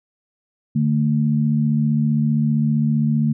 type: tone pair together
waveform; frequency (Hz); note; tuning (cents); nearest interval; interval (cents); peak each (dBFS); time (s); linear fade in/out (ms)
sine; 148.2 / 223.5; D3 / A3; +16 / +27; perfect fifth; 711; -18; 0.75-3.33; 10
effects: none